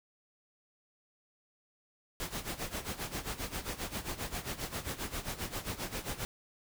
pink noise with tremolo, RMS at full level -36 dBFS, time 2.2-6.25 s, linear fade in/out 0 ms, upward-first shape sine, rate 7.5 Hz, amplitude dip 80%, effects none

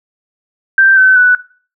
sine tone with pitch steps, 1568 / 1526 / 1485.1 Hz, G6 / G6 / F#6, 0 / -47 / +6 cents, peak -4 dBFS, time 0.78-1.35 s, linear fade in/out 2 ms, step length 190 ms, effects noise-tail reverb RT60 0.4 s tail -19 dB re dry

